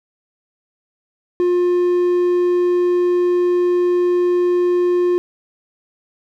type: tone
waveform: triangle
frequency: 355 Hz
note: F4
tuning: 28 cents sharp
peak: -11 dBFS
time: 1.4-5.18 s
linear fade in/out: 0 ms
effects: none